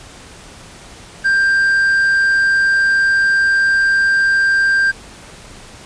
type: tone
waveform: triangle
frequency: 1585 Hz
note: G6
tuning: 19 cents sharp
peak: -9 dBFS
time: 1.24-4.92 s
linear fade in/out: 20 ms
effects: pink hiss -38 dBFS RMS until 5.85 s + resampled to 22050 Hz